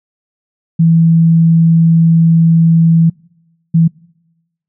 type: tone bursts at uneven times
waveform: sine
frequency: 164.81 Hz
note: E3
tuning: in tune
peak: -5 dBFS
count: 2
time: 0.79-3.1 / 3.74-3.88 s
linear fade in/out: 10 ms
effects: noise-tail reverb RT60 1.0 s tail -26 dB re dry